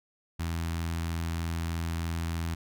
sawtooth tone with notch filter, 83.2 Hz, E2, 17 cents sharp, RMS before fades -32 dBFS, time 0.39-2.55 s, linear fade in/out 10 ms, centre 500 Hz, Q 0.96, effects none

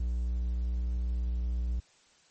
triangle tone, 59.9 Hz, A#1, 48 cents sharp, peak -26 dBFS, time 0-1.8 s, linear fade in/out 5 ms, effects white hiss -63 dBFS RMS until 2.3 s + MP3 32 kbps

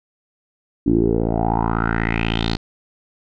10% pulse tone with low-pass filter sweep, 56.2 Hz, A1, 37 cents sharp, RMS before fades -19 dBFS, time 0.86-2.57 s, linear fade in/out 10 ms, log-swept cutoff 290 to 4500 Hz, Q 5.5, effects none

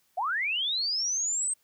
sine linear sweep, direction up, 655 to 8410 Hz, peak -26 dBFS, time 0.17-1.54 s, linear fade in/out 10 ms, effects white hiss -69 dBFS RMS until 1.63 s

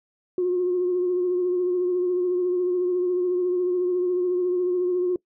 sine tone with vibrato, 360 Hz, F#4, 47 cents flat, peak -19 dBFS, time 0.38-5.16 s, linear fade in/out 2 ms, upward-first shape triangle, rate 14 Hz, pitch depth 38 cents each way, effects noise-tail reverb RT60 0.1 s tail -23 dB re dry + tanh soft clip ceiling -15 dBFS

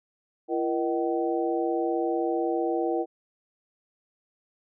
sine tone cluster, 338.2 / 473.8 / 623 / 762 Hz, E4 / A#4 / D#5 / G5, +44 / +28 / +2 / -49 cents, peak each -27 / -29 / -33 / -31 dBFS, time 0.48-3.06 s, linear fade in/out 50 ms, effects none

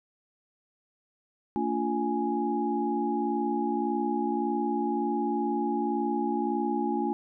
sine tone cluster, 226 / 287.9 / 349.4 / 832 Hz, A3 / D4 / F4 / G#5, +47 / -34 / +1 / +3 cents, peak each -31 dBFS, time 1.56-7.13 s, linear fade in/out 0 ms, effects none

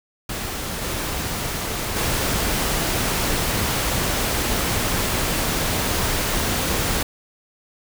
pink noise with level steps, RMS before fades -28 / -26 / -22 dBFS, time 0.29-7.03 s, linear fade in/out 5 ms, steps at 0.82 / 1.96 s, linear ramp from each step 5 ms, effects none

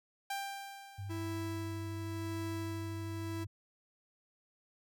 sawtooth tone with exponential decay, 791 Hz, G5, 15 cents sharp, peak -31 dBFS, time 0.3-1.78 s, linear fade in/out 5 ms, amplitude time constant 320 ms
sine tone with vibrato, 99 Hz, G2, 18 cents sharp, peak -39 dBFS, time 0.98-3.47 s, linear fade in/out 10 ms, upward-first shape sine, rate 13 Hz, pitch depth 33 cents each way
45% pulse tone with tremolo, 329.6 Hz, E4, in tune, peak -38 dBFS, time 1.09-3.45 s, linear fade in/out 20 ms, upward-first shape sine, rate 0.91 Hz, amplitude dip 40%
effects none

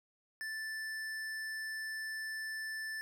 sine tone with hard clipping, 1760 Hz, A6, in tune, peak -40 dBFS, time 0.41-3.01 s, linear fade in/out 0 ms, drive 13 dB, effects none

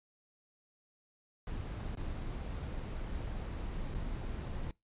brown noise with dropouts, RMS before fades -39 dBFS, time 1.47-4.71 s, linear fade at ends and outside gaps 1 ms, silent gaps 1.951-1.972 / 3.941-3.948 s, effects noise-tail reverb RT60 0.2 s tail -24 dB re dry + resampled to 8000 Hz

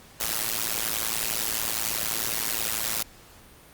white noise with amplitude modulation, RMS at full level -24 dBFS, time 0.2-3.03 s, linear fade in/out 5 ms, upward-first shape sine, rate 111 Hz, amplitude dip 95%, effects pink hiss -51 dBFS RMS until 3.73 s + Opus 48 kbps

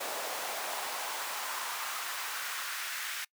pink noise with high-pass filter sweep, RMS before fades -37 dBFS, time 0-3.25 s, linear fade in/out 10 ms, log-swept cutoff 600 to 1700 Hz, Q 1.7, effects noise-tail reverb RT60 0.1 s tail -24 dB re dry

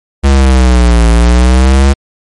square linear two-way sweep, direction down then up, 69.6 to 56.6 to 69.6 Hz, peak -4 dBFS, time 0.23-1.94 s, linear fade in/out 20 ms, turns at 1.08 s, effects MP3 48 kbps

